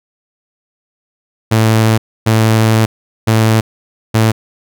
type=tone bursts at uneven times; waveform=sawtooth; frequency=111 Hz; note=A2; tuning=16 cents sharp; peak=-4 dBFS; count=4; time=1.51-1.98 / 2.26-2.86 / 3.27-3.61 / 4.14-4.32 s; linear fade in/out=10 ms; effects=none